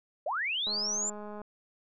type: linear sweep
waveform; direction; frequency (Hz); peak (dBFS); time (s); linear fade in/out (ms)
sine; up; 523.3 to 7370; -29; 0.26-1.1; 5
type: click train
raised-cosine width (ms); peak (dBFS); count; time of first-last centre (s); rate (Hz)
1; -30; 157; 0.67-1.416; 209
effects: none